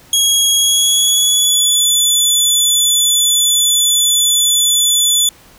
20% pulse tone with pitch glide, 3308 to 3470 Hz, G#7 to A7, -8 to -25 cents, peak -4 dBFS, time 0.13-5.29 s, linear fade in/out 2 ms, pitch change +83 cents, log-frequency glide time 0.57-1.89 s, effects pink hiss -44 dBFS RMS until 5.58 s

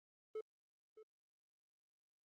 triangle tone with echo, 434.6 Hz, A4, 21 cents flat, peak -39 dBFS, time 0.35-0.41 s, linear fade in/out 5 ms, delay 620 ms, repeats 1, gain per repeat -15 dB, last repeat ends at 1.03 s, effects Opus 24 kbps

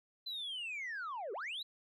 sine linear two-way sweep, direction down then up, 4074 to 366.8 to 4074 Hz, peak -37 dBFS, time 0.26-1.63 s, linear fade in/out 10 ms, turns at 1.33 s, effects tanh soft clip ceiling -37 dBFS

